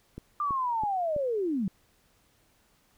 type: click train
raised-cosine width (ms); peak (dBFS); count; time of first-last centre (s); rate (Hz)
3; -26; 4; 0.18-1.164; 3.05
type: linear sweep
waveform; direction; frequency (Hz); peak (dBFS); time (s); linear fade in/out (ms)
sine; down; 1200 to 174.61; -26; 0.4-1.68; 2
effects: pink hiss -66 dBFS RMS until 2.97 s